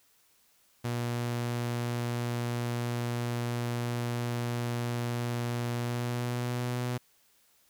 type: tone with pitch glide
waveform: sawtooth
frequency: 119.8 to 123.17 Hz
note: A#2 to B2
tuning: +48 to -4 cents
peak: -26 dBFS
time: 0.84-6.98 s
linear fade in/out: 10 ms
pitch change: +48 cents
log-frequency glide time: 5.72-6.79 s
effects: white hiss -66 dBFS RMS until 7.69 s